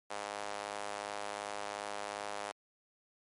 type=tone with high-pass filter; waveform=sawtooth; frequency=102.7 Hz; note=G#2; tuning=19 cents flat; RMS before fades=-41 dBFS; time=0.1-2.52 s; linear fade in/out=10 ms; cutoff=680 Hz; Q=1.6; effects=MP3 48 kbps